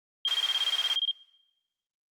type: tone bursts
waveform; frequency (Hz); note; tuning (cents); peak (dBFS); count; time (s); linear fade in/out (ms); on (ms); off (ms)
sine; 3208; G7; +39; -23; 15; 0.25-1.112; 2; 36; 23
type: band-pass noise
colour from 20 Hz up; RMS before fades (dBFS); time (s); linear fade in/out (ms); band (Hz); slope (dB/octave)
white; -39; 0.27-0.96; 10; 920 to 3700; 12
effects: noise-tail reverb RT60 1.0 s tail -22 dB re dry + Opus 48 kbps